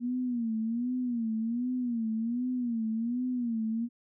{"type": "tone with vibrato", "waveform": "sine", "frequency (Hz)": 236.2, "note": "A#3", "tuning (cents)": 23, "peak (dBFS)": -28, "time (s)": [0, 3.89], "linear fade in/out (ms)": 50, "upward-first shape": "sine", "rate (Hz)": 1.3, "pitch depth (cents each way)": 120, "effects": []}